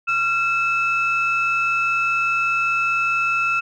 sine tone pair together, 1372.5 / 2618 Hz, F6 / E7, -31 / -13 cents, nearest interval major seventh, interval 1118 cents, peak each -19 dBFS, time 0.07-3.61 s, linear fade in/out 20 ms, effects tanh soft clip ceiling -12 dBFS

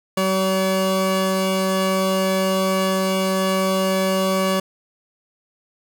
30% pulse tone pair together, 190 / 569.4 Hz, F#3 / C#5, +46 / +46 cents, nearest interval octave + perfect fifth, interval 1900 cents, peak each -18 dBFS, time 0.17-4.6 s, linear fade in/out 5 ms, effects none

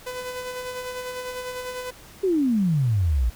sawtooth tone with tremolo, 502 Hz, B4, 28 cents sharp, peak -25 dBFS, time 0.06-1.91 s, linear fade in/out 10 ms, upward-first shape sine, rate 10 Hz, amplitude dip 40%
sine exponential sweep, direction down, 401.5 to 55 Hz, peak -18 dBFS, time 2.23-3.3 s, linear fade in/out 10 ms
effects pink hiss -47 dBFS RMS until 3.35 s

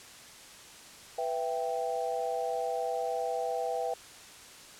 sine chord, E minor, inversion second, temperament equal with one note detuned, 493.9 / 664.2 / 784 Hz, B4 / E5 / G5, 0 / +13 / 0 cents, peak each -34 dBFS, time 1.18-3.94 s, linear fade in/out 5 ms, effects white hiss -50 dBFS RMS until 4.79 s + low-pass 9000 Hz 12 dB/octave

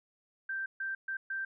sine tone bursts at uneven times, 1568 Hz, G6, in tune, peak -33 dBFS, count 4, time 0.49-0.66 / 0.8-0.95 / 1.08-1.17 / 1.3-1.45 s, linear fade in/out 5 ms, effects none

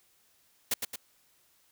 white noise with echo, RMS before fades -28 dBFS, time 0.71-0.74 s, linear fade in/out 5 ms, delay 110 ms, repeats 2, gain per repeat -5 dB, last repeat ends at 0.96 s, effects white hiss -67 dBFS RMS until 1.71 s

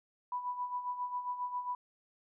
sine tone with tremolo, 987.8 Hz, B5, in tune, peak -32 dBFS, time 0.32-1.75 s, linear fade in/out 2 ms, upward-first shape sine, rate 7.4 Hz, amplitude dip 65%, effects none

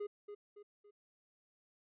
triangle tone with echo, 412.5 Hz, G#4, 12 cents flat, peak -36 dBFS, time 0-0.07 s, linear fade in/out 10 ms, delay 280 ms, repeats 3, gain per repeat -7 dB, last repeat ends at 0.91 s, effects resampled to 8000 Hz

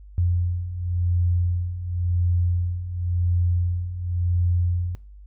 sine beating tone pair, 87.31 / 88.24 Hz, F2 / F2, 0 / +18 cents, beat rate 0.93 Hz, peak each -26 / -21 dBFS, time 0.18-4.95 s, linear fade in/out 0 ms, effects noise-tail reverb RT60 0.4 s tail -21 dB re dry + added 50 Hz sine -41 dBFS peak until 5.26 s

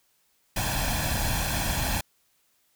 pink noise with comb filter, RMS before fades -27 dBFS, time 0.56-2.01 s, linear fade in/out 5 ms, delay 1.2 ms, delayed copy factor +0.7, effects white hiss -68 dBFS RMS until 2.75 s

